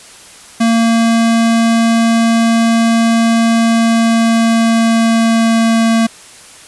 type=tone with pitch glide; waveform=square; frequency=228.9 to 226.9 Hz; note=A#3 to A#3; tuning=-31 to -47 cents; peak=-9 dBFS; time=0.6-6.07 s; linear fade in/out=10 ms; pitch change=-16 cents; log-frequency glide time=3.51-5.93 s; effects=white hiss -37 dBFS RMS until 6.67 s + resampled to 24000 Hz